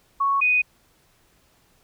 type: tone pair in turn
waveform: sine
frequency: 1108.7 / 2489 Hz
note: C#6 / D#7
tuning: 0 / 0 cents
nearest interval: octave + major second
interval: 1400 cents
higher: second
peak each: -18 / -16 dBFS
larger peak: second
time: 0.2-0.41 / 0.41-0.62 s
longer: neither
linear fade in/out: 10 ms
effects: pink hiss -61 dBFS RMS until 1.83 s